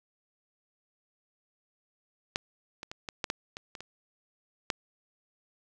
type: clicks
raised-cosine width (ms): 0.2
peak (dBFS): -11 / -22 / -22 / -19 / -13 / -12 / -22 / -24 / -24 / -10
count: 10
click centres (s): 2.359 / 2.831 / 2.915 / 3.088 / 3.242 / 3.301 / 3.569 / 3.752 / 3.806 / 4.702
effects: none